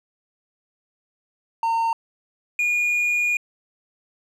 triangle tone pair in turn, 913 / 2437 Hz, A#5 / D#7, -36 / -37 cents, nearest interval octave + perfect fourth, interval 1699 cents, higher second, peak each -17 dBFS, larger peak neither, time 1.63-1.93 / 2.59-3.37 s, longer second, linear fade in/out 2 ms, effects resampled to 32000 Hz

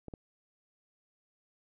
clicks, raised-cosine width 2 ms, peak -29 dBFS, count 2, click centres 0.083 / 0.138 s, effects none

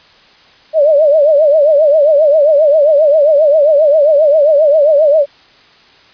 sine tone with vibrato, 599 Hz, D5, 34 cents sharp, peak -5 dBFS, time 0.73-5.26 s, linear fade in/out 50 ms, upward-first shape triangle, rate 7.5 Hz, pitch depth 150 cents each way, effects white hiss -44 dBFS RMS until 6.13 s + resampled to 11025 Hz

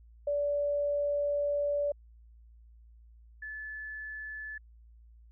sine tone pair in turn, 578 / 1732 Hz, D5 / A6, -28 / -28 cents, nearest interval octave + perfect fifth, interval 1900 cents, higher second, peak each -27 / -38 dBFS, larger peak first, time 0.27-1.92 / 3.42-4.58 s, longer first, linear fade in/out 5 ms, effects added 57 Hz sine -53 dBFS peak until 5.31 s

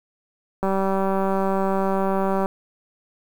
click train, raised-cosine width 1 ms, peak -10 dBFS, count 354, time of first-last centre 0.63-2.459 s, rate 193 Hz, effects 7-bit

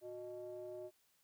triangle ring-modulated tone, 126.7 Hz, B2, 45 cents sharp, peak -40 dBFS, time 0.01-0.91 s, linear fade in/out 50 ms, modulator 491 Hz, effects white hiss -75 dBFS RMS until 1.23 s

